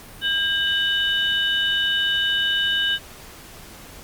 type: tone cluster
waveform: sine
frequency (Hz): 1607 / 2981 / 3686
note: G6 / F#7 / A#7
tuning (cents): +43 / +12 / -20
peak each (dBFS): -23 / -21 / -27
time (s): 0.21-2.99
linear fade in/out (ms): 50
effects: pink hiss -42 dBFS RMS until 4.03 s + Opus 48 kbps